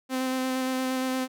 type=tone with vibrato; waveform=sawtooth; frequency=259.1 Hz; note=C4; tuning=17 cents flat; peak=-22 dBFS; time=0.09-1.28 s; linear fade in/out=50 ms; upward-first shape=square; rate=8.6 Hz; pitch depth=10 cents each way; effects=none